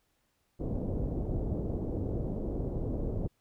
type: low-pass noise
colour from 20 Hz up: pink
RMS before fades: -33 dBFS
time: 0.59-3.28 s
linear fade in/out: 20 ms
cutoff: 530 Hz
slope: 24 dB/octave
effects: pink hiss -75 dBFS RMS until 3.4 s